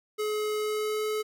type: tone with pitch glide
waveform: square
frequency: 425.1 to 428.8 Hz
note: G#4 to A4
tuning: +40 to -45 cents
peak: -28 dBFS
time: 0.18-1.23 s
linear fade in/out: 20 ms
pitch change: +15 cents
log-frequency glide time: 0.57-1.04 s
effects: none